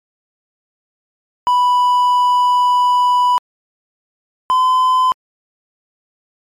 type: tone pair in turn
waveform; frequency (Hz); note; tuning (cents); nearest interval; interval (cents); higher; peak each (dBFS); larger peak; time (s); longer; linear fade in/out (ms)
triangle; 987.8 / 1020.3; B5 / C6; 0 / -44; minor second; 56; second; -8; neither; 1.47-3.38 / 4.5-5.12; first; 0
effects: MP3 96 kbps